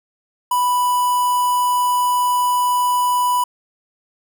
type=tone with notch filter; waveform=square; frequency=987.8 Hz; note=B5; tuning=in tune; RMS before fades=-17 dBFS; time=0.51-3.44 s; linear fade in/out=5 ms; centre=4000 Hz; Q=0.68; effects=none